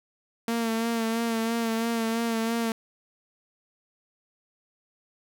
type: tone with vibrato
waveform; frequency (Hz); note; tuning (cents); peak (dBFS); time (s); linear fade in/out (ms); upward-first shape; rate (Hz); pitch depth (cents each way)
sawtooth; 228.4; A#3; -35; -21; 0.48-2.72; 2; sine; 3; 32
effects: none